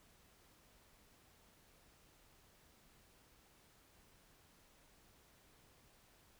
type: silence
effects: pink hiss -68 dBFS RMS until 6.39 s